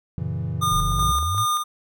triangle chord, F# dominant seventh, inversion none, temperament equal, 92.5 / 116.54 / 138.59 / 164.81 Hz, F#2 / A#2 / C#3 / E3, 0 / 0 / 0 / 0 cents, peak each -28 dBFS, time 0.18-1.12 s, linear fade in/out 0 ms
square tone with tremolo, 1214 Hz, D#6, 43 cents flat, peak -20 dBFS, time 0.61-1.64 s, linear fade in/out 20 ms, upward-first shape square, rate 2.6 Hz, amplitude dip 40%
sine exponential sweep, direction up, 31.21 to 118.8 Hz, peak -23 dBFS, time 0.7-1.46 s, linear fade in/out 50 ms
clicks, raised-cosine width 1 ms, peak -26 dBFS, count 7, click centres 0.919 / 0.99 / 1.026 / 1.153 / 1.185 / 1.228 / 1.347 s
effects none

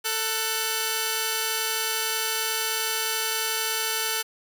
5% pulse tone pair together, 444.2 / 1491 Hz, A4 / F#6, +16 / +13 cents, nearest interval octave + major sixth, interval 2097 cents, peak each -16 / -16 dBFS, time 0.04-4.23 s, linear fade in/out 20 ms, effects none

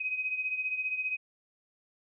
sine beating tone pair, 2517 / 2532 Hz, D#7 / D#7, +19 / +30 cents, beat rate 15 Hz, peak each -31 / -37 dBFS, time 0-1.17 s, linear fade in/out 10 ms, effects none

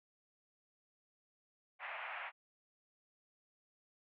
white band-pass noise, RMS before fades -45 dBFS, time 1.79-2.32 s, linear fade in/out 50 ms, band 610 to 2600 Hz, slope 48 dB/octave, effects none

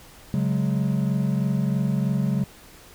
triangle chord, C# suspended fourth, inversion none, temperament just, 138.59 / 184.79 / 207.9 Hz, C#3 / F#3 / G#3, 0 / -2 / +2 cents, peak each -22 / -23 / -24 dBFS, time 0.34-2.44 s, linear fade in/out 0 ms, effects pink hiss -48 dBFS RMS until 2.94 s

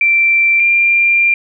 sine tone pair in turn, 2349 / 2383 Hz, D7 / D7, 0 / +25 cents, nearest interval unison, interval 25 cents, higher second, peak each -8 dBFS, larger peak neither, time 0.01-0.6 / 0.6-1.34 s, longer second, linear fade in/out 2 ms, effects none

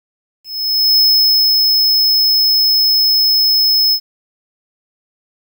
square tone with ADSR envelope, 5190 Hz, E8, 28 cents flat, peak -8 dBFS, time 0.44-4 s, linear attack 530 ms, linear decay 580 ms, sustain -2 dB, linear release 70 ms, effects 8-bit

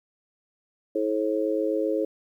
harmonic tone, 107.7 Hz, A2, 37 cents flat, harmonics 3 / 4 / 5, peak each -27 / -27 / -27 dBFS, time 0.95-2.05 s, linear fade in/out 5 ms, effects 10-bit

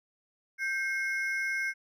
triangle ring-modulated tone, 1864.7 Hz, A#6, in tune, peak -24 dBFS, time 0.58-1.74 s, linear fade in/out 50 ms, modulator 295 Hz, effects none

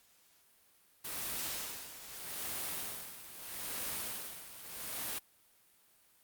white noise with tremolo, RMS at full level -38 dBFS, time 1.04-5.19 s, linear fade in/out 10 ms, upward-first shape sine, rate 0.79 Hz, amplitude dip 75%, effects white hiss -67 dBFS RMS until 6.23 s + Opus 48 kbps

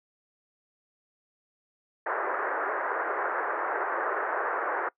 white band-pass noise, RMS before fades -30 dBFS, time 2.06-4.89 s, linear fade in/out 5 ms, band 360 to 1700 Hz, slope 48 dB/octave, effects noise-tail reverb RT60 0.1 s tail -23 dB re dry

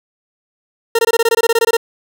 40% pulse tone bursts, 459.9 Hz, A#4, 23 cents flat, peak -9 dBFS, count 14, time 0.95-1.769 s, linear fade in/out 5 ms, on 39 ms, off 21 ms, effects none

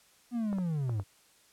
triangle linear sweep, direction down, 246.7 to 91.3 Hz, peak -27 dBFS, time 0.31-1.04 s, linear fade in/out 50 ms
clicks, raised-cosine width 1 ms, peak -27 dBFS, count 4, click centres 0.529 / 0.585 / 0.895 / 0.998 s
effects white hiss -63 dBFS RMS until 1.52 s + low-pass 11000 Hz 12 dB/octave

